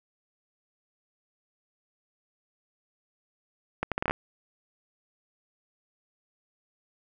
accelerating click train, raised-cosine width 0.5 ms, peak -12 dBFS, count 8, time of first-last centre 3.83-4.11 s, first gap 87 ms, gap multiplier 0.72, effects none

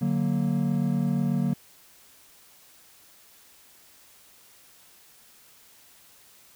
triangle chord, D augmented, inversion none, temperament equal, 146.83 / 185 / 233.1 Hz, D3 / F#3 / A#3, 0 / 0 / 0 cents, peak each -25 dBFS, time 0.01-1.54 s, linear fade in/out 10 ms, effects white hiss -55 dBFS RMS until 6.55 s

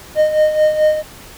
triangle tone with tremolo, 615 Hz, D#5, 20 cents flat, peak -6 dBFS, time 0.15-1.03 s, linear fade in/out 50 ms, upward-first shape sine, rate 4.6 Hz, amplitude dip 65%, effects pink hiss -38 dBFS RMS until 1.37 s

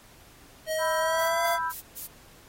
square tone with pitch glide, 631 to 680.2 Hz, D#5 to F5, +24 to -46 cents, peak -27 dBFS, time 0.66-1.59 s, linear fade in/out 50 ms, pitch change +130 cents, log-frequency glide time 0.98-1.44 s
sine chord, E minor, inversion second, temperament equal with one note detuned, 987.8 / 1318.5 / 1581.6 Hz, B5 / E6 / G6, 0 / 0 / +15 cents, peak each -28 / -34 / -33 dBFS, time 0.78-1.73 s, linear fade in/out 50 ms
violet noise bursts, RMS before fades -36 dBFS, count 4, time 1.18-2.07 s, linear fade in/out 10 ms, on 110 ms, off 150 ms
effects pink hiss -54 dBFS RMS until 2.48 s + AAC 48 kbps

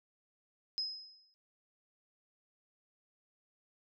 sine tone with exponential decay, 5090 Hz, D#8, 39 cents sharp, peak -31 dBFS, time 0.78-1.34 s, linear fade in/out 0 ms, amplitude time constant 120 ms, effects none

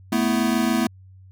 square chord, A suspended second, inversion none, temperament equal, 220 / 246.9 / 329.6 Hz, A3 / B3 / E4, 0 / 0 / 0 cents, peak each -23 / -23 / -26 dBFS, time 0.12-0.87 s, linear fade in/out 5 ms, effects added 94 Hz sine -44 dBFS peak until 1.31 s

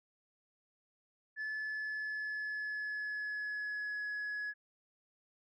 sine tone with pitch glide, 1730 to 1687.6 Hz, A6 to G#6, -30 to +27 cents, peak -34 dBFS, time 1.36-4.54 s, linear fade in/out 50 ms, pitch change -43 cents, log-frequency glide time 1.52-4.04 s, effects tanh soft clip ceiling -35 dBFS

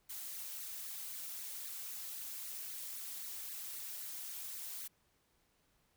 blue noise with flanger, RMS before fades -45 dBFS, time 0.09-4.88 s, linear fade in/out 10 ms, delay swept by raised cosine 0.46 to 3.86 ms, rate 3.8 Hz, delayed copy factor +0.6, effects pink hiss -75 dBFS RMS until 5.96 s

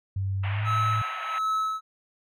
sine tone with pitch glide, 96.8 to 108.65 Hz, G2 to A2, -21 to -21 cents, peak -25 dBFS, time 0.16-1.02 s, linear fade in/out 5 ms, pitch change +200 cents, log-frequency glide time 0.44-0.7 s
white band-pass noise, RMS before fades -37 dBFS, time 0.43-1.39 s, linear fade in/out 10 ms, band 620 to 2800 Hz, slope 48 dB/octave
triangle tone with tremolo, 1296 Hz, E6, 30 cents flat, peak -21 dBFS, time 0.64-1.81 s, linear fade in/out 50 ms, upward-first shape sine, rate 1.4 Hz, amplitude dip 70%
effects none

